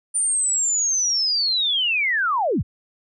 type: linear sweep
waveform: sine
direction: down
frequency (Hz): 9210 to 38.89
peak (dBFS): -18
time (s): 0.14-2.63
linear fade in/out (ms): 20
effects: none